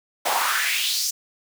pink noise with high-pass filter sweep, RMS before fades -23 dBFS, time 0.25-1.11 s, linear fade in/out 10 ms, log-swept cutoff 650 to 6300 Hz, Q 3.2, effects none

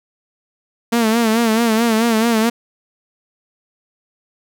sawtooth tone with vibrato, 226.9 Hz, A#3, 47 cents flat, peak -9 dBFS, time 0.92-2.5 s, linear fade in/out 10 ms, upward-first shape sine, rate 4.6 Hz, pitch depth 75 cents each way, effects none

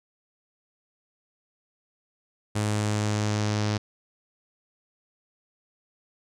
sawtooth tone with low-pass filter sweep, 105.5 Hz, G#2, 28 cents sharp, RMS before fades -26 dBFS, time 2.55-3.78 s, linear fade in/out 10 ms, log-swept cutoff 8900 to 5400 Hz, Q 2.2, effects none

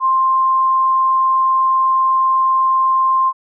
sine tone, 1052 Hz, C6, 9 cents sharp, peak -11 dBFS, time 0-3.33 s, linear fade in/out 50 ms, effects none

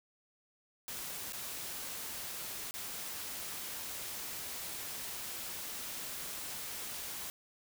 white noise with dropouts, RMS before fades -42 dBFS, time 0.88-7.3 s, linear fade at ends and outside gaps 0 ms, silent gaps 1.323-1.332 / 2.71-2.74 s, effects none

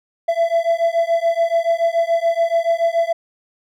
triangle beating tone pair, 667 / 674 Hz, E5 / E5, +20 / +38 cents, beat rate 7 Hz, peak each -16 dBFS, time 0.28-3.13 s, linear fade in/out 10 ms, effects none

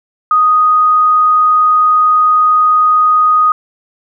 sine tone, 1244.5 Hz, D#6, in tune, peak -6 dBFS, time 0.31-3.52 s, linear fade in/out 2 ms, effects none

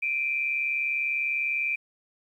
sine tone pair together, 2360 / 2500 Hz, D7 / D#7, +8 / +8 cents, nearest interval minor second, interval 100 cents, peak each -26 / -30 dBFS, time 0.02-1.76 s, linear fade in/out 10 ms, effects 10-bit

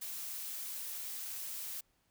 blue noise, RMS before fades -42 dBFS, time 0.01-1.81 s, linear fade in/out 10 ms, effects pink hiss -75 dBFS RMS until 2.1 s

